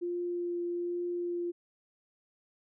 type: tone with vibrato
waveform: sine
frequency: 349.2 Hz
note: F4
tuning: in tune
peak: -31 dBFS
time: 0.01-1.52 s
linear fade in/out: 20 ms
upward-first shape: triangle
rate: 1.2 Hz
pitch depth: 10 cents each way
effects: none